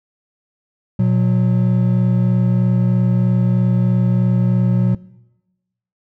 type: tone pair together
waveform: triangle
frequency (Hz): 120 / 183.13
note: B2 / F#3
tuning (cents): -49 / -18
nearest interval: perfect fifth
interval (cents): 731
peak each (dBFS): -13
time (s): 0.99-4.95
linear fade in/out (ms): 5
effects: noise-tail reverb RT60 1.0 s tail -20 dB re dry